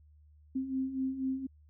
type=beating tone pair; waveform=sine; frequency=260.6 / 264.7 Hz; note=C4 / C4; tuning=-7 / +20 cents; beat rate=4.1 Hz; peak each=-38 / -32 dBFS; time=0.55-1.47 s; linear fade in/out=10 ms; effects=added 75 Hz sine -57 dBFS peak until 1.69 s